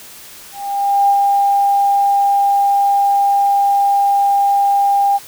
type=tone with ADSR envelope; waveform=sine; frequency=801 Hz; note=G5; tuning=37 cents sharp; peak=-8 dBFS; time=0.52-5.19 s; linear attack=570 ms; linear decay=64 ms; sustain=-2 dB; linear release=32 ms; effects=white hiss -37 dBFS RMS until 5.27 s